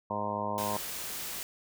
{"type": "harmonic tone", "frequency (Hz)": 103.83, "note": "G#2", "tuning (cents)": 0, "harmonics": [1, 2, 3, 4, 5, 6, 7, 8, 9, 10], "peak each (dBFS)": [-43, -39, -46, -44, -40, -38, -42, -44, -35, -38], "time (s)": [0.1, 0.77], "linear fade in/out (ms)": 5}
{"type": "noise", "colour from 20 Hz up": "white", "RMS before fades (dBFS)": -38, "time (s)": [0.58, 1.43], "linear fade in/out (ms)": 0}
{"effects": []}